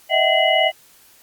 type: tone cluster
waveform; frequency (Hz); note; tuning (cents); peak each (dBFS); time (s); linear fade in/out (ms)
sine; 623 / 661 / 756 / 2048 / 2928; D#5 / E5 / F#5 / C7 / F#7; +2 / +5 / +37 / -38 / -19; -20; 0.09-0.72; 50
effects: white hiss -51 dBFS RMS until 1.22 s + Opus 48 kbps